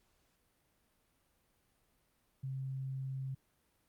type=tone; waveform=sine; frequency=133.3 Hz; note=C3; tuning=33 cents sharp; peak=-37 dBFS; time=2.43-3.35 s; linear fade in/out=10 ms; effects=pink hiss -75 dBFS RMS until 3.88 s + Opus 48 kbps